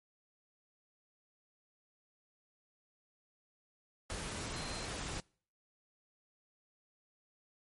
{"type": "tone in noise", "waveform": "sine", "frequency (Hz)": 4133, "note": "C8", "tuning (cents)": -22, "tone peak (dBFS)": -48, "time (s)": [4.54, 4.85], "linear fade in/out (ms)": 0, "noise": "pink", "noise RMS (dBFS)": -41, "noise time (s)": [4.1, 5.2], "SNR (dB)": -10, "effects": ["noise-tail reverb RT60 0.5 s tail -26 dB re dry", "MP3 48 kbps"]}